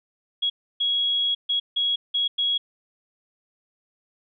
sine tone bursts at uneven times, 3322 Hz, G#7, in tune, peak -20 dBFS, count 6, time 0.42-0.5 / 0.8-1.35 / 1.49-1.6 / 1.76-1.96 / 2.14-2.28 / 2.38-2.58 s, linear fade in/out 10 ms, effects none

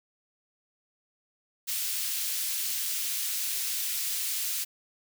white high-pass noise, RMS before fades -31 dBFS, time 1.67-4.65 s, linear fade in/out 20 ms, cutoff 2600 Hz, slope 12 dB/octave, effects none

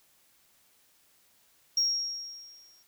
sine tone with exponential decay, 5588 Hz, F8, in tune, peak -20 dBFS, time 1.77-2.83 s, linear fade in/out 5 ms, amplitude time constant 230 ms, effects tanh soft clip ceiling -20 dBFS + white hiss -65 dBFS RMS until 2.87 s

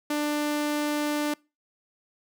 sawtooth tone, 296.4 Hz, D4, 16 cents sharp, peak -21 dBFS, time 0.1-1.34 s, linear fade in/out 5 ms, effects noise-tail reverb RT60 0.3 s tail -26 dB re dry

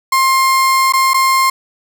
35% pulse tone with dropouts, 1060 Hz, C6, 22 cents sharp, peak -8 dBFS, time 0.12-1.5 s, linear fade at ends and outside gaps 5 ms, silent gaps 0.924-0.935 / 1.135-1.142 s, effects none

